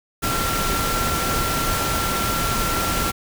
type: tone in noise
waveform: sine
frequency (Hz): 1362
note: F6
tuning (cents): -44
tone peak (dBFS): -25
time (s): 0.22-3.12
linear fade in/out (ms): 20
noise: pink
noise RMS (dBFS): -23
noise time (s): 0.22-3.12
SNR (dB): -5
effects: none